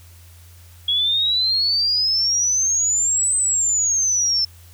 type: exponential two-way sweep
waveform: sine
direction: up then down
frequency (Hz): 3322 to 8190 to 5290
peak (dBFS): -16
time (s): 0.88-4.45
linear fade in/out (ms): 5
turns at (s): 3.36
effects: added 86 Hz sine -43 dBFS peak until 4.73 s + white hiss -51 dBFS RMS until 4.73 s